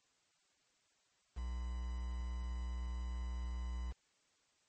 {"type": "tone with quantisation", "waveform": "triangle", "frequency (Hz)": 60.8, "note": "B1", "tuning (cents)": -26, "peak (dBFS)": -36, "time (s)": [1.36, 3.93], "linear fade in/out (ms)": 20, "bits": 9, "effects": ["white hiss -75 dBFS RMS until 4.68 s", "MP3 32 kbps"]}